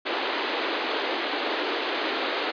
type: band-pass noise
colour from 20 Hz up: pink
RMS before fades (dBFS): -28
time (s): 0.05-2.52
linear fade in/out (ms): 20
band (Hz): 290 to 4300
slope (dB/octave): 48
effects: resampled to 11025 Hz